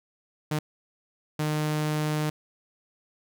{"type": "tone bursts at uneven times", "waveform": "sawtooth", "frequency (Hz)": 152.4, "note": "D#3", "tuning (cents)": -36, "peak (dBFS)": -21, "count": 2, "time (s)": [[0.51, 0.59], [1.39, 2.3]], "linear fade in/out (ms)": 5, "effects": []}